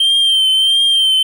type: tone with vibrato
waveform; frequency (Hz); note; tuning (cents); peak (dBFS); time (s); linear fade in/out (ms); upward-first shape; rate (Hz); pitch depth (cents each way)
triangle; 3140; G7; +2; -8; 0-1.23; 5; triangle; 1.5; 43
effects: none